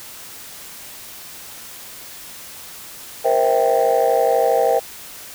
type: chord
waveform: sine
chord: C dominant seventh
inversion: third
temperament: just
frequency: 470.9 / 523.3 / 654.1 / 784.9 Hz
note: Bb4 / C5 / E5 / G5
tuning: +18 / 0 / -14 / +2 cents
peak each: -18 dBFS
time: 3.24-4.8 s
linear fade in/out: 20 ms
effects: tanh soft clip ceiling -7 dBFS + white hiss -37 dBFS RMS until 5.34 s